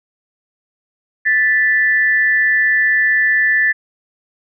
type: tone pair together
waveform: sine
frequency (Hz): 1760 / 1975.5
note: A6 / B6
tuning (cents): 0 / 0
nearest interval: major second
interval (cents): 200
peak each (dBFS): -12 / -17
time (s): 1.25-3.73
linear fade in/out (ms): 20
effects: none